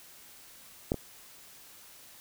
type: clicks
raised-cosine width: 2 ms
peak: -13 / -20 dBFS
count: 2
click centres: 0.919 / 0.943 s
effects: white hiss -53 dBFS RMS until 2.2 s